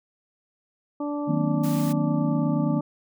harmonic tone, 291.7 Hz, D4, 12 cents flat, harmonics 1 / 2 / 3 / 4, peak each -27 / -33 / -37 / -39 dBFS, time 1-2.81 s, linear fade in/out 5 ms
sine chord, C half-diminished seventh, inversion first, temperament equal, 155.56 / 185 / 233.1 / 261.6 Hz, Eb3 / Gb3 / Bb3 / C4, 0 / 0 / 0 / 0 cents, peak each -25 / -31 / -27 / -29 dBFS, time 1.27-2.81 s, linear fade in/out 20 ms
white high-pass noise, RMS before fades -39 dBFS, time 1.63-1.93 s, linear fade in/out 10 ms, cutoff 890 Hz, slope 24 dB/octave
effects none

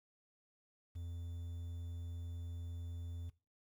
triangle tone with quantisation, 85.5 Hz, F2, 36 cents flat, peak -40 dBFS, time 0.95-3.3 s, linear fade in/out 10 ms, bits 11, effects noise-tail reverb RT60 0.3 s tail -19 dB re dry

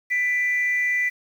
sine tone pair together, 1986 / 2362 Hz, B6 / D7, +9 / +9 cents, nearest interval minor third, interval 300 cents, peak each -19 / -28 dBFS, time 0.1-1.1 s, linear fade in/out 20 ms, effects tanh soft clip ceiling -14 dBFS + 8-bit

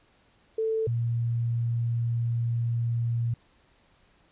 sine tone pair in turn, 443.1 / 117.36 Hz, A4 / A#2, +12 / +12 cents, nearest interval octave + major seventh, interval 2300 cents, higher first, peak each -24 dBFS, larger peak neither, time 0.58-0.87 / 0.87-3.34 s, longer second, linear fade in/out 5 ms, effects pink hiss -63 dBFS RMS until 4.31 s + resampled to 8000 Hz

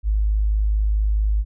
sine tone, 52.3 Hz, G#1, 13 cents sharp, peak -16 dBFS, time 0.03-1.45 s, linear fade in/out 50 ms, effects none

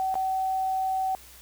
sine tone with dropouts, 760 Hz, F#5, 46 cents sharp, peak -24 dBFS, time 0-1.15 s, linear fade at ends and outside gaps 0 ms, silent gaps 0.142-0.154 s, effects added 62 Hz sine -54 dBFS peak until 1.41 s + white hiss -50 dBFS RMS until 1.41 s

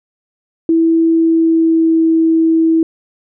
sine tone with pitch glide, 328.2 to 325 Hz, E4 to E4, -8 to -24 cents, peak -8 dBFS, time 0.69-2.83 s, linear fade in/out 2 ms, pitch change -16 cents, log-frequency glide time 1.1-2.02 s, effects none

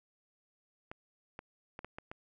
clicks, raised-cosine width 0.5 ms, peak -28 dBFS, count 6, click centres 0.915 / 1.391 / 1.791 / 1.846 / 1.985 / 2.115 s, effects none

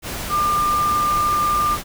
sine tone in noise, 1197 Hz, D6, 33 cents sharp, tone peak -16 dBFS, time 0.29-1.78 s, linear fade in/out 50 ms, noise pink, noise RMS -28 dBFS, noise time 0.02-1.84 s, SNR +9 dB, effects none

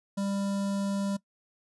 square tone with notch filter, 198.3 Hz, G3, 20 cents sharp, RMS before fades -30 dBFS, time 0.17-1.17 s, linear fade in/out 10 ms, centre 2200 Hz, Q 0.81, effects noise-tail reverb RT60 0.1 s tail -20 dB re dry + resampled to 24000 Hz

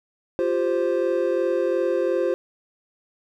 triangle chord, F suspended second, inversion none, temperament equal, 349.2 / 392 / 523.3 Hz, F4 / G4 / C5, 0 / 0 / 0 cents, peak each -22 / -24 / -21 dBFS, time 0.39-2.34 s, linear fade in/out 0 ms, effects none

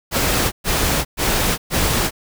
pink noise bursts, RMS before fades -18 dBFS, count 4, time 0.11-2.11 s, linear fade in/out 50 ms, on 410 ms, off 120 ms, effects none

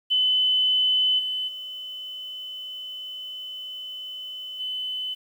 sine tone with level steps, 3021 Hz, F#7, 35 cents sharp, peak -18 / -25 / -33 / -27 dBFS, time 0.1-5.15 s, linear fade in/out 20 ms, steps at 1.18 / 1.47 / 4.59 s, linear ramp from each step 20 ms, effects 9-bit

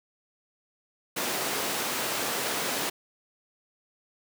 pink high-pass noise, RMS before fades -30 dBFS, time 1.16-2.9 s, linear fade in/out 10 ms, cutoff 310 Hz, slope 12 dB/octave, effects none

